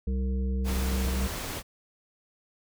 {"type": "harmonic tone", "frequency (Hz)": 65, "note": "C2", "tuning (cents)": -11, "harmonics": [1, 3, 5, 7], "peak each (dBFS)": [-26, -33, -48, -41], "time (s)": [0.07, 1.27], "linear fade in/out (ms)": 5}
{"type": "noise", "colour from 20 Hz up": "pink", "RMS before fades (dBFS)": -35, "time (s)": [0.64, 1.63], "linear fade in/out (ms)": 50}
{"effects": []}